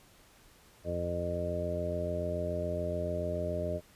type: harmonic tone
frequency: 87 Hz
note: F2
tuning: 6 cents flat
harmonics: 1 / 2 / 3 / 4 / 5 / 6 / 7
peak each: -37 / -40 / -44 / -42 / -41 / -45 / -34 dBFS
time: 0.84-3.81 s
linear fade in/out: 50 ms
effects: pink hiss -60 dBFS RMS until 3.95 s + resampled to 32000 Hz